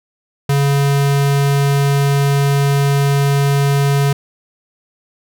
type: tone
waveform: square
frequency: 140.5 Hz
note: C#3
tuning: 24 cents sharp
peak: -12 dBFS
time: 0.49-4.13 s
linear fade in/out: 5 ms
effects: none